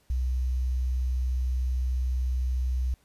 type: tone with quantisation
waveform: sine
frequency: 63.2 Hz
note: B1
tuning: 41 cents sharp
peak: -24 dBFS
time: 0.1-2.94 s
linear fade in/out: 0 ms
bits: 9
effects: pink hiss -66 dBFS RMS until 3.04 s + resampled to 32000 Hz